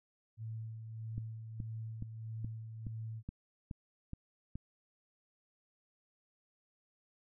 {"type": "tone with tremolo", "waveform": "sine", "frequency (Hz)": 111.5, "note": "A2", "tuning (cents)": 23, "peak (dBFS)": -39, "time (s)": [0.37, 3.23], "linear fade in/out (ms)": 50, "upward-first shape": "sine", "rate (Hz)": 1.6, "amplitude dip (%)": 45}
{"type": "click train", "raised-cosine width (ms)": 5, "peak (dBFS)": -29, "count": 9, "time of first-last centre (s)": [1.18, 4.556], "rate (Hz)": 2.37}
{"effects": []}